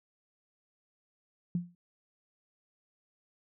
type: tone with exponential decay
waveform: sine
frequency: 174.8 Hz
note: F3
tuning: 2 cents sharp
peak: -25 dBFS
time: 1.55-1.75 s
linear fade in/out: 2 ms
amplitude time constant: 42 ms
effects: none

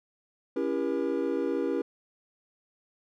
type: chord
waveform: triangle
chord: C# diminished seventh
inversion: none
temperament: just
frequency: 277.2 / 332.6 / 399.1 / 479 Hz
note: C#4 / E4 / G4 / Bb4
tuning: 0 / +16 / +31 / +47 cents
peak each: -30 dBFS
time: 0.56-1.82 s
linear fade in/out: 5 ms
effects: none

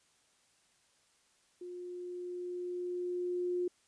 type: tone with level ramp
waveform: sine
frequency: 356.6 Hz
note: F4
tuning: 36 cents sharp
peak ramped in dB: -42 to -30 dBFS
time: 1.61-3.68 s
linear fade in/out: 5 ms
effects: white hiss -70 dBFS RMS until 3.87 s + resampled to 22050 Hz

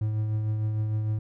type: tone with tremolo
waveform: triangle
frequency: 107.8 Hz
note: A2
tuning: 35 cents flat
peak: -21 dBFS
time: 0.01-1.19 s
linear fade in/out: 5 ms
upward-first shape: triangle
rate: 6.6 Hz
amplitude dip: 35%
effects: none

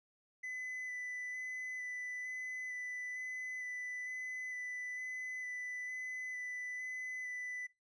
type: tone with vibrato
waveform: triangle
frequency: 2003 Hz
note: B6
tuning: 24 cents sharp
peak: -39 dBFS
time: 0.43-7.67 s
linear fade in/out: 10 ms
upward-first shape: square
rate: 1.1 Hz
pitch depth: 9 cents each way
effects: noise-tail reverb RT60 0.2 s tail -18 dB re dry + resampled to 22050 Hz

